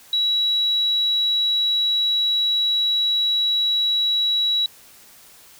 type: tone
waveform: sine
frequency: 3900 Hz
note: B7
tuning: 23 cents flat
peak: -17 dBFS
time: 0.13-4.66 s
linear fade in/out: 2 ms
effects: white hiss -48 dBFS RMS until 5.59 s